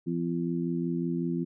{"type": "harmonic tone", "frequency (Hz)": 85.4, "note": "F2", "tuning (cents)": -38, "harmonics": [2, 3, 4], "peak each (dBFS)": [-30, -32, -33], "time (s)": [0.06, 1.45], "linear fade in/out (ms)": 20, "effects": []}